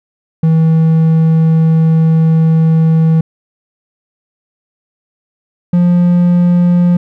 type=tone pair in turn; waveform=triangle; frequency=161.2 / 175.67 Hz; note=E3 / F3; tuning=-38 / +10 cents; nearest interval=minor second; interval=148 cents; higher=second; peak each=-4 dBFS; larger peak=neither; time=0.43-3.21 / 5.73-6.97 s; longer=first; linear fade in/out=5 ms; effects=none